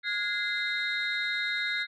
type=tone cluster; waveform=sine; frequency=1435 / 1657 / 2067 / 3739 / 4140 Hz; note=F6 / G#6 / C7 / A#7 / C8; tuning=+47 / -4 / -22 / +4 / -19 cents; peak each=-35 / -33 / -31 / -34 / -39 dBFS; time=0.03-1.87 s; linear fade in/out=50 ms; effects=tanh soft clip ceiling -19 dBFS